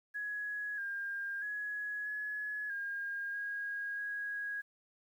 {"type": "tone with pitch steps", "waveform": "sine", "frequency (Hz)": [1676, 1606, 1679, 1693, 1618, 1638, 1652], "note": ["G#6", "G6", "G#6", "G#6", "G#6", "G#6", "G#6"], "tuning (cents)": [15, 41, 18, 33, -46, -24, -10], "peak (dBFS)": -36, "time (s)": [0.14, 4.62], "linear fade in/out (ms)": 20, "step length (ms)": 640, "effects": ["11-bit"]}